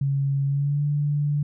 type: tone with pitch glide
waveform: sine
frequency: 138.59 to 146.15 Hz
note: C#3 to D3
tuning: 0 to -8 cents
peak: -20 dBFS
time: 0.01-1.43 s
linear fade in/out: 5 ms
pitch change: +92 cents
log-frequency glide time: 0.45-0.84 s
effects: none